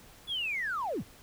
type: linear sweep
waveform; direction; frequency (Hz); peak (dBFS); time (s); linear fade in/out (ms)
triangle; down; 3477 to 34; -27; 0.27-1.04; 50
effects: tanh soft clip ceiling -28 dBFS + pink hiss -55 dBFS RMS until 1.22 s